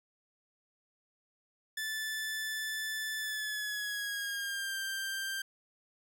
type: tone with pitch glide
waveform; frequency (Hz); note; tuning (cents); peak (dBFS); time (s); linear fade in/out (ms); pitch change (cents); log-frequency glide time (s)
sawtooth; 1751 to 1578.1; A6 to G6; -9 to +11; -31; 1.77-5.42; 5; -180; 3.19-4.78
effects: none